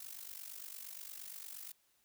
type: noise with amplitude modulation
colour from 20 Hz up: blue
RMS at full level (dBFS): -45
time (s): 0-1.72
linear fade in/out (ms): 5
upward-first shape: sine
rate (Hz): 48.6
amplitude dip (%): 80
effects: white hiss -74 dBFS RMS until 2.04 s